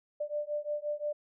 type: beating tone pair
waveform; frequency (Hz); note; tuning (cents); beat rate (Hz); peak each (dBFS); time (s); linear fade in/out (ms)
sine; 590 / 595.7; D5 / D5; +8 / +24; 5.7; -35 / -35; 0.2-1.13; 10
effects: none